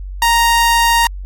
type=tone; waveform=sawtooth; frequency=932.3 Hz; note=A#5; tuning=in tune; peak=-6 dBFS; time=0.22-1.07 s; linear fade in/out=2 ms; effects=added 47 Hz sine -24 dBFS peak until 1.25 s + AAC 64 kbps